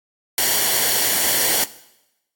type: noise with comb filter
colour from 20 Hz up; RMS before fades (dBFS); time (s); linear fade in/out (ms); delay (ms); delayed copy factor
white; -18; 0.38-1.64; 2; 0.79; -0.55
effects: noise-tail reverb RT60 0.9 s tail -18 dB re dry + AAC 64 kbps